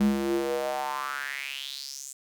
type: tone with high-pass filter sweep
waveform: square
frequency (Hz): 68.6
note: C#2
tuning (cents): -17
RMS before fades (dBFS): -30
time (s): 0-2.13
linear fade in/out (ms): 5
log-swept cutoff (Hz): 190 to 7700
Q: 5.2
effects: none